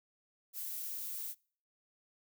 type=noise; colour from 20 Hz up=violet; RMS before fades=-41 dBFS; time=0.53-1.35 s; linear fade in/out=50 ms; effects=noise-tail reverb RT60 0.5 s tail -26 dB re dry